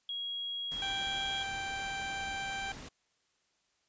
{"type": "tone with pitch glide", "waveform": "sine", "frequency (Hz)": [3300, 3275], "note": ["G#7", "G#7"], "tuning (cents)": [-12, -25], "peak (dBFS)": -35, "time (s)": [0.09, 1.43], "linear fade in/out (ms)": 2, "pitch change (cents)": -13, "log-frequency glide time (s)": [0.69, 1.26]}
{"type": "noise", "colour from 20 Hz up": "pink", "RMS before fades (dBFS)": -47, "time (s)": [0.71, 2.89], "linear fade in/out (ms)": 10}
{"type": "tone", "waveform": "15% pulse", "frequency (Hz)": 784, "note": "G5", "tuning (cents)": 0, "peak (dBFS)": -29, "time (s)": [0.82, 2.72], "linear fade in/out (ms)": 2}
{"effects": ["white hiss -75 dBFS RMS until 3.88 s", "resampled to 16000 Hz"]}